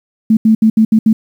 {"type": "tone bursts at uneven times", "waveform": "sine", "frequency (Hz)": 220, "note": "A3", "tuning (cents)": 0, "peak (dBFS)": -5, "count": 6, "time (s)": [[0.3, 0.37], [0.45, 0.55], [0.62, 0.7], [0.77, 0.85], [0.92, 0.99], [1.06, 1.13]], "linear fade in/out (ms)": 5, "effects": ["7-bit"]}